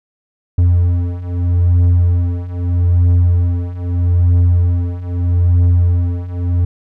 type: beating tone pair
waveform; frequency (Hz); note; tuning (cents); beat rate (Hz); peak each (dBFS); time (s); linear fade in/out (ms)
triangle; 87.31 / 88.1; F2 / F2; 0 / +16; 0.79; -13 / -10; 0.58-6.65; 5
effects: none